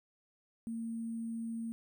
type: tone with sample-and-hold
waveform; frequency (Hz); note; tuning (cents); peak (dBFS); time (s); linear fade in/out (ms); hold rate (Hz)
sine; 228.5; A#3; -34; -36; 0.67-1.72; 0; 8820
effects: none